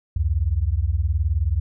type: beating tone pair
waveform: sine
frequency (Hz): 67.8 / 86.8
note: C#2 / F2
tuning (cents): -38 / -10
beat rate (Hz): 19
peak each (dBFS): -21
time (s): 0.16-1.6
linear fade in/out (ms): 5
effects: none